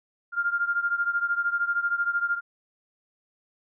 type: beating tone pair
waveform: sine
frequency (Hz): 1396.9 / 1409.9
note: F6 / F6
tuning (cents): 0 / +16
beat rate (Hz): 13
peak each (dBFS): -25 / -28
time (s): 0.32-2.41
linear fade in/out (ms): 50
effects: none